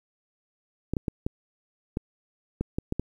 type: clicks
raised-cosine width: 3 ms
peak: -14 dBFS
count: 9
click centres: 0.936 / 0.968 / 1.082 / 1.265 / 1.971 / 2.61 / 2.785 / 2.924 / 2.996 s
effects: 9-bit